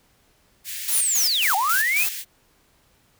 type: high-pass noise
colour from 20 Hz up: white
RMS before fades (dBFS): -32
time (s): 0.64-2.25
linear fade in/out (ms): 50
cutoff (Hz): 1700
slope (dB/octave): 48
type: noise bursts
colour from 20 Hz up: blue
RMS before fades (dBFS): -24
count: 5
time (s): 0.88-2.09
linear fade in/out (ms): 5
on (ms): 130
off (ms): 140
type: linear two-way sweep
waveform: sine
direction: down then up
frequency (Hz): 10660 to 740 to 2687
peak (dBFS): -19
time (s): 0.9-2.07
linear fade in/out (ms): 50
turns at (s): 1.55
effects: pink hiss -61 dBFS RMS until 3.19 s